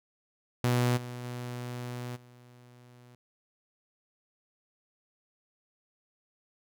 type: tone with level steps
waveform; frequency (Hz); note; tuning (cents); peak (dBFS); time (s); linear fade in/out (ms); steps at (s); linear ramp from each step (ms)
sawtooth; 122.7; B2; -11; -20 / -34 / -32 / -49; 0.64-3.15; 0; 0.96 / 1.23 / 2.15; 20
effects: none